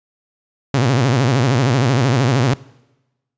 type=tone with vibrato; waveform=sawtooth; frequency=127.5 Hz; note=C3; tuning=44 cents flat; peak=-9 dBFS; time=0.74-2.54 s; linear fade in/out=2 ms; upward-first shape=sine; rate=13 Hz; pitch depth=190 cents each way; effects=noise-tail reverb RT60 1.0 s tail -22 dB re dry + resampled to 16000 Hz